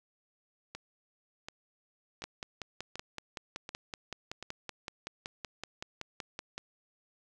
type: two click trains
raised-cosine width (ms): 0.2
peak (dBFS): -21 / -24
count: 24 / 6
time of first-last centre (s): 2.24-6.58 / 0.75-4.426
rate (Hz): 5.3 / 1.36
effects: none

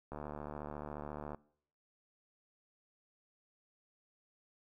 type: click train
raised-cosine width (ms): 1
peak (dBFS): -29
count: 92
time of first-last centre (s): 0.12-1.346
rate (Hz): 74.2
effects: noise-tail reverb RT60 0.6 s tail -22 dB re dry

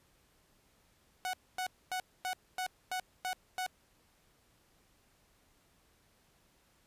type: tone bursts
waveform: sawtooth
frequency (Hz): 740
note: F#5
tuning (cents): 0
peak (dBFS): -30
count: 8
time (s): 1.25-3.664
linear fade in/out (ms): 0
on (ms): 83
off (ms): 250
effects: pink hiss -69 dBFS RMS until 6.86 s + resampled to 32000 Hz

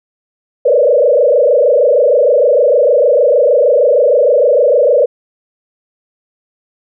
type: tone with frequency modulation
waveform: sine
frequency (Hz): 536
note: C5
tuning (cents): +42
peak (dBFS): -6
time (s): 0.65-5.06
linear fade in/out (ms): 10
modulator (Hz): 26.5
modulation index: 2.6
effects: none

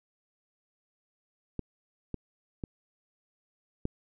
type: clicks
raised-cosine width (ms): 3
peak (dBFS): -20 / -21 / -22 / -17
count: 4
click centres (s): 1.593 / 2.143 / 2.638 / 3.854
effects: none

